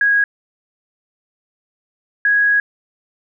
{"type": "tone pair in turn", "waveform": "sine", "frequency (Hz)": [1649, 1658.6], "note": ["G#6", "G#6"], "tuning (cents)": [-13, -3], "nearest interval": "unison", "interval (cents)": 10, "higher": "second", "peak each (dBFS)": -11, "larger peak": "neither", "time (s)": [[0.01, 0.24], [2.25, 2.6]], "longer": "second", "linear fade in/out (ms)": 2, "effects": []}